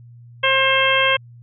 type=harmonic tone; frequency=533 Hz; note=C5; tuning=32 cents sharp; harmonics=1 / 2 / 3 / 4 / 5 / 6; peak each=-21 / -21 / -21 / -21 / -21 / -21 dBFS; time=0.43-1.17 s; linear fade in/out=10 ms; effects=added 119 Hz sine -40 dBFS peak until 1.42 s